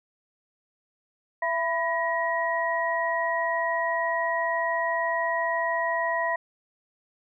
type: tone cluster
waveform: sine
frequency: 669 / 993 / 1899 Hz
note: E5 / B5 / A#6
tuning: +25 / +9 / +32 cents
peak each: -28 dBFS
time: 1.42-6.36 s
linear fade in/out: 5 ms
effects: none